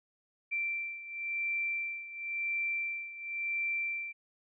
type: beating tone pair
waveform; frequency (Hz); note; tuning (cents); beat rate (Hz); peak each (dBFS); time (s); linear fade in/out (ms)
sine; 2349 / 2349.95; D7 / D7; 0 / 0; 0.95; -34 / -38; 0.51-4.13; 20
effects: none